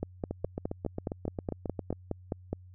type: two click trains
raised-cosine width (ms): 2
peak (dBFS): -18 / -20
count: 13 / 13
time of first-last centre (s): 0.03-2.53 / 0.31-1.927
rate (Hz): 4.8 / 7.42
effects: added 91 Hz sine -49 dBFS peak until 2.74 s